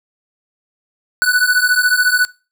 square beating tone pair, 1480 / 1494 Hz, F#6 / F#6, 0 / +16 cents, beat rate 14 Hz, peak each -15 dBFS, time 1.22-2.25 s, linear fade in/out 0 ms, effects noise-tail reverb RT60 0.3 s tail -20 dB re dry

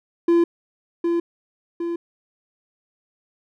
triangle tone with echo, 340.6 Hz, F4, 43 cents flat, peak -11 dBFS, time 0.28-0.44 s, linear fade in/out 5 ms, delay 760 ms, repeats 2, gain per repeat -5 dB, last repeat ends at 1.96 s, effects none

